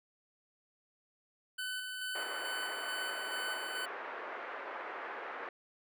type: tone with tremolo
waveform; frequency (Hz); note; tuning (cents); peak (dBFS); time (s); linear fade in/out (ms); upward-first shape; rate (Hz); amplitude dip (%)
25% pulse; 1506; F#6; +30; -33; 1.58-3.86; 10; square; 2.3; 30
type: band-pass noise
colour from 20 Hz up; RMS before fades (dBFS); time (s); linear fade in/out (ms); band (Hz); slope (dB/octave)
white; -43; 2.15-5.49; 2; 370 to 1800; 24
effects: none